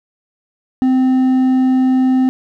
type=tone with hard clipping; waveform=triangle; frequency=258.7 Hz; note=C4; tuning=19 cents flat; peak=-11 dBFS; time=0.82-2.29 s; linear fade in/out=0 ms; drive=7 dB; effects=none